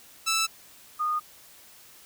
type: tone pair in turn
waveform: 10% pulse / sine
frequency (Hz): 1319 / 1228.2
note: E6 / D#6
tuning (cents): +1 / -23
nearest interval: minor second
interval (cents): 124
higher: first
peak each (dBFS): -15 / -24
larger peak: first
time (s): 0.26-0.47 / 0.99-1.2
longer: neither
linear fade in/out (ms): 20
effects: white hiss -52 dBFS RMS until 2.05 s